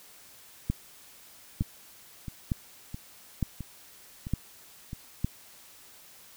two click trains, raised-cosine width 5 ms, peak -14 / -24 dBFS, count 6 / 6, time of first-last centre 0.7-5.245 / 1.62-4.931 s, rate 1.1 / 1.51 Hz, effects white hiss -53 dBFS RMS until 6.36 s

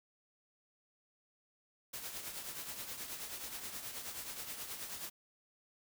white noise with tremolo, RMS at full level -42 dBFS, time 1.93-5.1 s, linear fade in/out 10 ms, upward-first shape triangle, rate 9.4 Hz, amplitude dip 60%, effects none

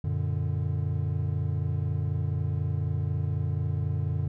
triangle chord, Gb augmented, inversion none, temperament equal, 92.5 / 116.54 / 146.83 Hz, Gb2 / Bb2 / D3, 0 / 0 / 0 cents, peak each -27 / -30 / -28 dBFS, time 0.04-4.28 s, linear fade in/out 5 ms, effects none

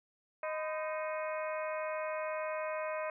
harmonic tone with a mistuned harmonic, 311.1 Hz, D#4, in tune, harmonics 2 / 3 / 4 / 5 / 6 / 7 / 8, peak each -36 / -42 / -45 / -47 / -49 / -48 / -48 dBFS, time 0.43-3.1 s, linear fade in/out 2 ms, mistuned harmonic 3, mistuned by +140 cents, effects none

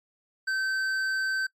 triangle tone with hard clipping, 1545 Hz, G6, 26 cents flat, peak -27 dBFS, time 0.47-1.47 s, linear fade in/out 10 ms, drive 11 dB, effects noise-tail reverb RT60 0.1 s tail -22 dB re dry + MP3 64 kbps

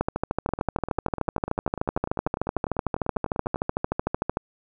two click trains, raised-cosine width 1 ms, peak -9 / -16 dBFS, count 59 / 32, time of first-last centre 0.01-4.371 / 0.49-3.559 s, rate 13.3 / 10.1 Hz, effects none

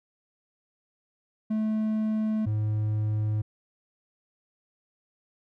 triangle tone pair in turn, 216.9 / 106.96 Hz, A3 / A2, -25 / -49 cents, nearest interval octave, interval 1224 cents, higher first, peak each -22 dBFS, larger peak neither, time 1.5-2.46 / 2.46-3.42 s, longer neither, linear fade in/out 10 ms, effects none

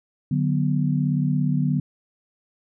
sine chord, B minor, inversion first, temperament just, 148.16 / 185.21 / 246.9 Hz, D3 / F#3 / B3, +16 / +2 / 0 cents, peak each -21 / -25 / -25 dBFS, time 0.31-1.8 s, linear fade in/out 5 ms, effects none

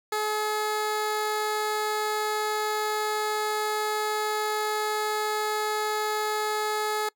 15% pulse tone, 426.3 Hz, G#4, 45 cents sharp, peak -19 dBFS, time 0.12-7.09 s, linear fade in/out 5 ms, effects noise-tail reverb RT60 0.1 s tail -24 dB re dry

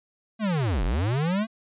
square linear two-way sweep, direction down then up, 228.3 to 37.8 to 228.3 Hz, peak -23 dBFS, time 0.39-1.47 s, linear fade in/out 50 ms, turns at 0.84 s, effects resampled to 8000 Hz

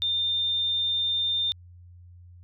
sine tone, 3610 Hz, A7, 44 cents sharp, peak -23 dBFS, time 0.02-1.52 s, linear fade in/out 0 ms, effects added 88 Hz sine -46 dBFS peak until 2.43 s

